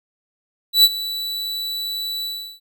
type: tone with ADSR envelope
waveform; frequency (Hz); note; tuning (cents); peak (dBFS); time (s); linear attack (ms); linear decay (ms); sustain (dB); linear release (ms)
45% pulse; 3951; B7; 0; -7; 0.73-2.6; 110; 42; -17; 360
effects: none